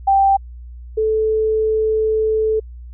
sine tone pair in turn, 784 / 436.7 Hz, G5 / A4, 0 / -13 cents, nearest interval minor seventh, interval 1013 cents, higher first, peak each -10 / -14 dBFS, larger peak first, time 0.07-0.37 / 0.97-2.6 s, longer second, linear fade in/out 10 ms, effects added 60 Hz sine -32 dBFS peak until 2.93 s

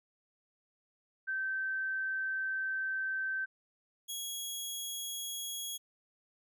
sine / 15% pulse tone pair in turn, 1549 / 3320 Hz, G6 / G#7, -21 / -1 cents, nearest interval octave + minor second, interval 1320 cents, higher second, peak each -32 / -30 dBFS, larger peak second, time 1.27-3.46 / 4.08-5.78 s, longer first, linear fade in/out 20 ms, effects none

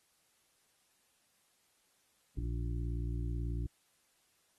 harmonic tone, 58.27 Hz, A#1, in tune, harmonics 1 / 2 / 3 / 5 / 6, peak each -35 / -39 / -48 / -47 / -51 dBFS, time 2.37-3.67 s, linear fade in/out 5 ms, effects white hiss -73 dBFS RMS until 4.58 s + AAC 32 kbps

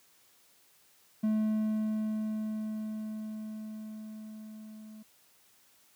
triangle tone with level ramp, 216.1 Hz, A3, 31 cents flat, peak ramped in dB -23 to -44 dBFS, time 1.23-5.03 s, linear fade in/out 10 ms, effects white hiss -64 dBFS RMS until 5.95 s + high-pass 80 Hz 12 dB/octave

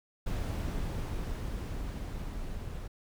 brown noise with level ramp, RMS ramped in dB -32 to -40 dBFS, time 0.26-2.88 s, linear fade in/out 10 ms, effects none

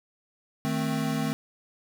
square chord, A diminished, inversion second, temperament equal, 155.56 / 220 / 261.6 Hz, Eb3 / A3 / C4, 0 / 0 / 0 cents, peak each -31 dBFS, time 0.65-1.33 s, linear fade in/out 0 ms, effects none

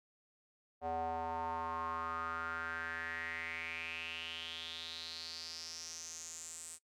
square tone with band-pass filter sweep, 82.41 Hz, E2, in tune, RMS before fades -42 dBFS, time 0.81-6.79 s, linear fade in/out 50 ms, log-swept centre 690 to 8400 Hz, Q 6.1, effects noise-tail reverb RT60 0.1 s tail -19 dB re dry

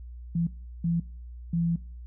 sine tone bursts at uneven times, 168.8 Hz, E3, 41 cents sharp, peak -23 dBFS, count 3, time 0.35-0.47 / 0.84-1 / 1.53-1.76 s, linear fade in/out 5 ms, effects noise-tail reverb RT60 0.4 s tail -20 dB re dry + added 60 Hz sine -39 dBFS peak until 2.06 s

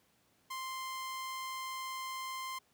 sawtooth tone, 1046.5 Hz, C6, in tune, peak -35 dBFS, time 0.5-2.59 s, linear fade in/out 10 ms, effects pink hiss -71 dBFS RMS until 2.73 s + high-pass 100 Hz 12 dB/octave

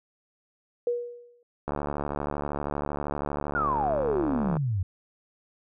sine tone with exponential decay, 480.9 Hz, B4, 46 cents flat, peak -21 dBFS, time 0.87-1.43 s, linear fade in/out 2 ms, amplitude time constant 120 ms
click train, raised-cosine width 1 ms, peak -16 dBFS, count 211, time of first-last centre 1.68-4.569 s, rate 72.7 Hz
sine exponential sweep, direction down, 1480 to 87.31 Hz, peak -24 dBFS, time 3.55-4.83 s, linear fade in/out 5 ms
effects none

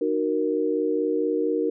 sine chord, D# minor, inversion none, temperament equal with one note detuned, 305.6 / 370 / 466.2 Hz, D#4 / F#4 / A#4, -31 / 0 / 0 cents, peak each -26 / -27 / -24 dBFS, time 0.01-1.7 s, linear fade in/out 5 ms, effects none

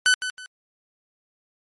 sawtooth tone with echo, 1504 Hz, F#6, 28 cents sharp, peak -11 dBFS, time 0.06-0.14 s, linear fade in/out 0 ms, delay 160 ms, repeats 2, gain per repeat -11 dB, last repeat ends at 0.46 s, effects MP3 48 kbps

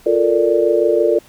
sine chord, Bb major seventh, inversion second, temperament equal, 349.2 / 440 / 466.2 / 587.3 Hz, F4 / A4 / Bb4 / D5, 0 / 0 / 0 / 0 cents, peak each -17 dBFS, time 0.06-1.19 s, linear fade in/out 5 ms, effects pink hiss -47 dBFS RMS until 1.28 s

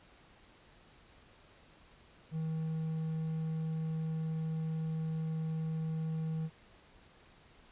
triangle tone, 159.6 Hz, D#3, 44 cents sharp, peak -31 dBFS, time 2.31-6.5 s, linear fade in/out 50 ms, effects pink hiss -61 dBFS RMS until 7.71 s + resampled to 8000 Hz

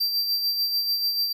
square tone with tremolo, 4699 Hz, D8, in tune, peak -21 dBFS, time 0-1.33 s, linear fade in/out 10 ms, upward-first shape sine, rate 6.8 Hz, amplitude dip 45%, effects none

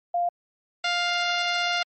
sine / 10% pulse tone pair in turn, 698.5 / 701.5 Hz, F5 / F5, 0 / +8 cents, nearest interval unison, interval 8 cents, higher second, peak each -21 / -14 dBFS, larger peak second, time 0.14-0.29 / 0.84-1.83 s, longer second, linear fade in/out 5 ms, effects MP3 32 kbps

